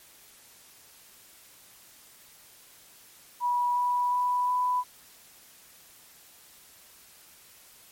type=tone with pitch steps; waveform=sine; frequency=974 / 980.8 / 987.6 / 994.5 Hz; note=B5 / B5 / B5 / B5; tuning=-24 / -12 / 0 / +12 cents; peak=-23 dBFS; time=3.4-4.84 s; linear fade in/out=50 ms; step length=360 ms; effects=white hiss -54 dBFS RMS until 7.91 s + MP3 64 kbps